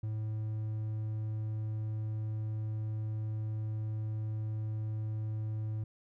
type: tone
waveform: triangle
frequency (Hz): 108.5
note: A2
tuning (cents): -24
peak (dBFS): -31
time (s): 0.03-5.84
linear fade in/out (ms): 5
effects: none